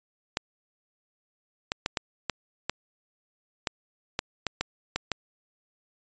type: clicks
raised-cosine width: 0.2 ms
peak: -9 dBFS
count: 12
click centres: 0.371 / 1.719 / 1.861 / 1.972 / 2.297 / 2.696 / 3.672 / 4.191 / 4.467 / 4.61 / 4.96 / 5.117 s
effects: resampled to 16000 Hz